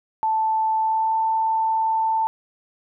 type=tone with pitch glide; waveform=sine; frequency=880 to 888.7 Hz; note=A5 to A5; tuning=0 to +17 cents; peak=-18 dBFS; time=0.23-2.27 s; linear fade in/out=0 ms; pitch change=+17 cents; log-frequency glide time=0.79-1.18 s; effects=none